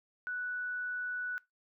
sine tone, 1480 Hz, F#6, in tune, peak -34 dBFS, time 0.27-1.38 s, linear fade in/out 0 ms, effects noise-tail reverb RT60 0.2 s tail -22 dB re dry

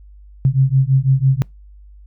sine beating tone pair, 130.81 / 136.81 Hz, C3 / C#3, 0 / -22 cents, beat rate 6 Hz, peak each -14 dBFS, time 0.45-1.42 s, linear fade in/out 0 ms, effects noise-tail reverb RT60 0.2 s tail -26 dB re dry + added 50 Hz sine -39 dBFS peak until 2.06 s

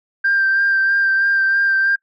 sine tone with vibrato, 1581 Hz, G6, 14 cents sharp, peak -12 dBFS, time 0.24-1.96 s, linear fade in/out 10 ms, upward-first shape sine, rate 3.1 Hz, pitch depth 18 cents each way, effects noise-tail reverb RT60 0.1 s tail -22 dB re dry + tanh soft clip ceiling -9 dBFS

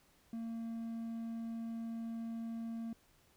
triangle tone, 228.4 Hz, A#3, 35 cents flat, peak -37 dBFS, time 0.33-2.93 s, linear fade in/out 2 ms, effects pink hiss -69 dBFS RMS until 3.36 s

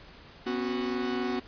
45% pulse chord, B suspended second, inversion none, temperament equal with one note detuned, 246.9 / 270.7 / 370 Hz, B3 / C#4 / F#4, 0 / -41 / 0 cents, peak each -32 / -36 / -32 dBFS, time 0.46-1.4 s, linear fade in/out 10 ms, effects pink hiss -51 dBFS RMS until 1.47 s + resampled to 11025 Hz

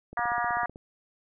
click train, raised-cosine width 2 ms, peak -30 dBFS, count 11, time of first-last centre 0.13-0.759 s, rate 15.9 Hz
harmonic tone, 238.7 Hz, A#3, 41 cents sharp, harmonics 3 / 4 / 5 / 6 / 7 / 8, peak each -30 / -32 / -32 / -36 / -34 / -37 dBFS, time 0.17-0.66 s, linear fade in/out 2 ms
effects none

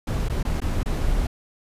brown noise with dropouts, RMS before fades -23 dBFS, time 0.07-1.27 s, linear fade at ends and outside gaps 5 ms, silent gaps 0.286-0.297 / 0.429-0.45 / 0.603-0.616 / 0.832-0.858 s, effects resampled to 32000 Hz

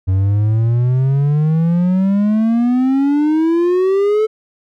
triangle exponential sweep, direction up, 92.5 to 439.6 Hz, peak -9 dBFS, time 0.07-4.27 s, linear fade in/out 20 ms, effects none

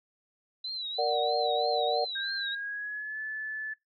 sine tone with vibrato, 3979 Hz, B7, 12 cents sharp, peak -33 dBFS, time 0.64-2.55 s, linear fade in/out 5 ms, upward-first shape triangle, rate 3.1 Hz, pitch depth 110 cents each way
sine chord, Bb augmented, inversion none, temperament equal, 466.2 / 587.3 / 740 Hz, Bb4 / D5 / F#5, 0 / 0 / 0 cents, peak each -30 / -30 / -28 dBFS, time 0.98-2.05 s, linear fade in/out 10 ms
sine tone with pitch glide, 1593 to 1737.2 Hz, G6 to A6, +27 to -23 cents, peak -33 dBFS, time 2.15-3.74 s, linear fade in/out 10 ms, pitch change +150 cents, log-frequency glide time 2.37-3.19 s
effects noise-tail reverb RT60 0.2 s tail -21 dB re dry

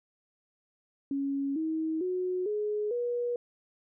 sine tone with pitch steps, 277.2 / 318.4 / 365.8 / 420.2 / 482.6 Hz, C#4 / D#4 / F#4 / G#4 / B4, 0 / +40 / -20 / +20 / -40 cents, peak -28 dBFS, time 1.11-3.36 s, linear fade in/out 2 ms, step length 450 ms, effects none

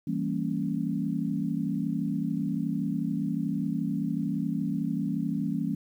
sine chord, E diminished seventh, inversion none, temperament equal with one note detuned, 164.81 / 196 / 229.9 / 277.2 Hz, E3 / G3 / Bb3 / Db4, 0 / 0 / -24 / 0 cents, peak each -32 dBFS, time 0.07-5.75 s, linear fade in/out 5 ms, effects 10-bit

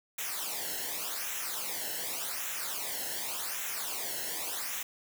white noise with flanger, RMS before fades -36 dBFS, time 0.18-4.83 s, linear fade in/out 5 ms, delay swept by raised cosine 0.21 to 0.85 ms, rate 0.87 Hz, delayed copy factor -0.75, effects none

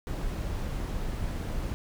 brown noise, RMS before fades -32 dBFS, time 0.07-1.74 s, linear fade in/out 0 ms, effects none

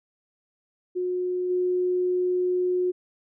sine tone with level steps, 362.3 Hz, F#4, 36 cents flat, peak -24 / -21 dBFS, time 0.95-2.92 s, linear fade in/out 20 ms, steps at 1.49 s, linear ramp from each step 20 ms, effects none

